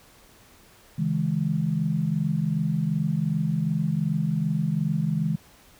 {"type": "chord", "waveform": "sine", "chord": "C# minor", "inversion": "none", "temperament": "equal with one note detuned", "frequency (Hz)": [138.59, 161.24, 207.7], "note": ["C#3", "E3", "G#3"], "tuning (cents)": [0, -38, 0], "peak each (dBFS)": [-29, -24, -28], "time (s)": [0.98, 5.36], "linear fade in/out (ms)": 10, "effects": ["pink hiss -54 dBFS RMS until 5.79 s"]}